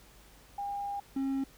sine / triangle tone pair in turn, 806 / 270.3 Hz, G5 / C#4, +48 / -44 cents, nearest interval octave + perfect fifth, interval 1892 cents, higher first, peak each -33 / -27 dBFS, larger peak second, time 0.58-1 / 1.16-1.44 s, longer first, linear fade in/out 5 ms, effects added 50 Hz sine -61 dBFS peak until 1.57 s + pink hiss -58 dBFS RMS until 1.57 s

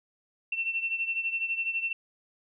sine beating tone pair, 2694 / 2706 Hz, E7 / E7, +37 / +45 cents, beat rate 12 Hz, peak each -29 / -34 dBFS, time 0.52-1.93 s, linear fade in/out 5 ms, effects none

